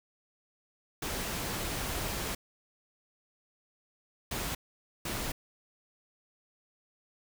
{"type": "noise bursts at uneven times", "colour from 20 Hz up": "pink", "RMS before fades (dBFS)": -35, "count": 3, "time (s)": [[1.02, 2.35], [4.31, 4.55], [5.05, 5.32]], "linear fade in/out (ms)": 5, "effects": []}